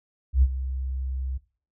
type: tone with ADSR envelope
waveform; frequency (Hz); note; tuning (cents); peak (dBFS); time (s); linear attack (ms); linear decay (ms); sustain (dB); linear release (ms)
sine; 65.41; C2; 0; -12; 0.33-1.38; 94; 45; -15; 13
effects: noise-tail reverb RT60 0.4 s tail -19 dB re dry + tanh soft clip ceiling -10 dBFS